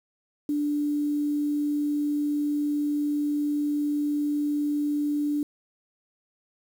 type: tone with quantisation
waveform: sine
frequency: 293.7 Hz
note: D4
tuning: in tune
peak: -23 dBFS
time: 0.49-5.43 s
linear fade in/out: 2 ms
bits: 8
effects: none